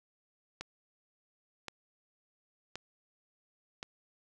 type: click train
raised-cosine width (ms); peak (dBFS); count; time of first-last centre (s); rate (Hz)
0.2; -22; 4; 0.61-3.829; 0.932
effects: none